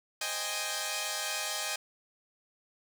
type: chord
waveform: 5% pulse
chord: Ab major seventh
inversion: first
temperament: equal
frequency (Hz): 523.3 / 622.3 / 784 / 830.6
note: C5 / Eb5 / G5 / Ab5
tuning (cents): 0 / 0 / 0 / 0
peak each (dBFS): -31 / -25 / -27 / -25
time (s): 0.21-1.76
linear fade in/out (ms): 5
effects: none